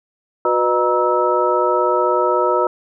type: tone cluster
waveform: sine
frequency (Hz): 364.1 / 494.9 / 611 / 947 / 1304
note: F#4 / B4 / D#5 / A#5 / E6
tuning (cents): -28 / +4 / -32 / +27 / -19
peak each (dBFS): -20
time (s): 0.45-2.67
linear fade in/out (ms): 2
effects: none